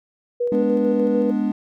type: tone with tremolo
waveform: sine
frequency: 484.4 Hz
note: B4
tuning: 34 cents flat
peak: -18 dBFS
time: 0.4-1.31 s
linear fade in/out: 10 ms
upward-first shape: square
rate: 6.7 Hz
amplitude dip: 25%
type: chord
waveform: triangle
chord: G# diminished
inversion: none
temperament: equal with one note detuned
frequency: 209.2 / 246.9 / 293.7 Hz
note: G#3 / B3 / D4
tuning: +13 / 0 / 0 cents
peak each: -20 / -21 / -22 dBFS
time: 0.52-1.52 s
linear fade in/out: 2 ms
effects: none